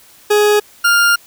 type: tone pair in turn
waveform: 40% pulse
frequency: 417.4 / 1404 Hz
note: G#4 / F6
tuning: +9 / +9 cents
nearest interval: octave + major sixth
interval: 2100 cents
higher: second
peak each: -8 dBFS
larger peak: neither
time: 0.3-0.6 / 0.84-1.16 s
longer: second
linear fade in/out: 10 ms
effects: white hiss -45 dBFS RMS until 1.26 s